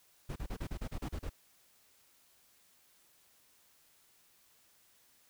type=noise bursts; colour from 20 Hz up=brown; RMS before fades=-38 dBFS; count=10; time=0.29-1.296 s; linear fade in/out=10 ms; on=70 ms; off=34 ms; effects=white hiss -67 dBFS RMS until 5.29 s